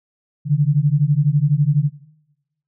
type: beating tone pair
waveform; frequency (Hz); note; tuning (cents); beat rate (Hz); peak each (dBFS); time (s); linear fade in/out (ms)
sine; 140.3 / 152.3; C#3 / D#3; +21 / -37; 12; -16; 0.45-1.9; 50
effects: noise-tail reverb RT60 0.9 s tail -19 dB re dry